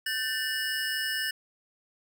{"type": "tone cluster", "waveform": "square", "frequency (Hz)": [1538, 1778, 2912, 5190], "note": ["G6", "A6", "F#7", "E8"], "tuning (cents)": [-33, 18, -28, -28], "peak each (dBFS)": [-37, -32, -35, -37], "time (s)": [0.06, 1.31], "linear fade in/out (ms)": 5, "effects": ["10-bit"]}